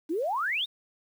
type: exponential sweep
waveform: sine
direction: up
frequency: 293.7 to 3843 Hz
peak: -26 dBFS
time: 0.09-0.66 s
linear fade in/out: 20 ms
effects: 9-bit